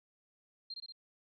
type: tone with echo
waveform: sine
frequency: 4186 Hz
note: C8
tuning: in tune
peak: -40 dBFS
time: 0.7-0.74 s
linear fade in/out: 5 ms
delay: 61 ms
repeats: 3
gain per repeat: -2 dB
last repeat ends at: 0.923 s
effects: none